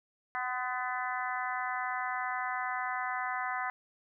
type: harmonic tone with a mistuned harmonic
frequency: 250.7 Hz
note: B3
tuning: 26 cents sharp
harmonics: 3 / 4 / 5 / 6 / 7 / 8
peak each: -37 / -38 / -39 / -40 / -40 / -41 dBFS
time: 0.35-3.7 s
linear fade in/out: 0 ms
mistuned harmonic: 4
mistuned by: +27 cents
effects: none